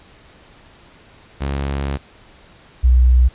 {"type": "tone pair in turn", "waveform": ["sawtooth", "sine"], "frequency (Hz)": [69.3, 62.11], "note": ["C#2", "B1"], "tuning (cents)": [0, 10], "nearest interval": "major second", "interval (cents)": 190, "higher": "first", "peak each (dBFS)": [-16, -8], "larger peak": "second", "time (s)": [[1.4, 1.98], [2.83, 3.29]], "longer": "first", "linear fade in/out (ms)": 20, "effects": ["pink hiss -47 dBFS RMS until 3.34 s", "resampled to 8000 Hz"]}